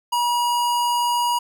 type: tone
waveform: square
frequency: 961 Hz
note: B5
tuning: 48 cents flat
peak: -19 dBFS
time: 0.12-1.39 s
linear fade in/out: 10 ms
effects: none